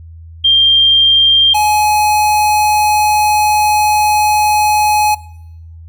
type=tone pair in turn; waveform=sine / square; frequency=3186 / 843.9 Hz; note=G7 / G#5; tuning=+27 / +27 cents; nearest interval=octave + major seventh; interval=2300 cents; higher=first; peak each=-6 / -10 dBFS; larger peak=first; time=0.44-1.54 / 1.54-5.15 s; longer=second; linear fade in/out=10 ms; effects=noise-tail reverb RT60 0.8 s tail -20 dB re dry + added 82 Hz sine -31 dBFS peak until 5.88 s